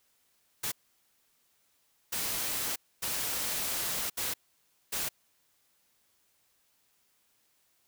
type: noise bursts at uneven times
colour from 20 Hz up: white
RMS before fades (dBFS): -33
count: 5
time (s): 0.63-0.72 / 2.12-2.76 / 3.02-4.1 / 4.17-4.34 / 4.92-5.09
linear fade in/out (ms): 10
effects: white hiss -71 dBFS RMS until 7.87 s